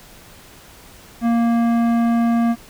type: tone with tanh clipping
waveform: triangle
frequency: 233.1 Hz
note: A#3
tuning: in tune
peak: -16 dBFS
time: 1.21-2.56 s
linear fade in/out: 50 ms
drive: 18 dB
effects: pink hiss -44 dBFS RMS until 2.69 s